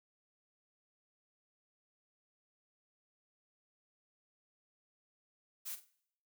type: noise with echo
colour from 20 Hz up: blue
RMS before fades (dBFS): -42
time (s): 5.65-5.76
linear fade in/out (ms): 20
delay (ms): 48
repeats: 3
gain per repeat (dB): -12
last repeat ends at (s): 5.904
effects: noise-tail reverb RT60 0.7 s tail -21 dB re dry